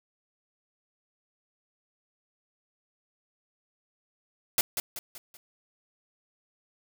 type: noise with echo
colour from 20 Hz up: white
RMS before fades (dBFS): -23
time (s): 4.58-4.61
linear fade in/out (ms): 2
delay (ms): 190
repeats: 4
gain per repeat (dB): -7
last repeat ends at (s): 5.37
effects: none